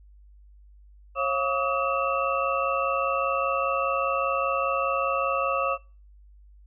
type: tone cluster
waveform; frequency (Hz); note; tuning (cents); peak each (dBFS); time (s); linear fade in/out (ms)
sine; 545 / 689 / 1140 / 1265 / 2682; C#5 / F5 / C#6 / D#6 / E7; -29 / -24 / +48 / +28 / +29; -27 / -34 / -28 / -28 / -33; 1.15-5.78; 50
effects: noise-tail reverb RT60 0.4 s tail -26 dB re dry + added 50 Hz sine -49 dBFS peak until 6.66 s